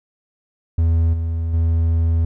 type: tone with level steps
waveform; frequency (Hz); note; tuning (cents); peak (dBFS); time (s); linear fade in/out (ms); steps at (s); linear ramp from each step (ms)
triangle; 82.41; E2; 0; -11 / -17 / -12; 0.78-2.25; 5; 1.13 / 1.53; 10
effects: none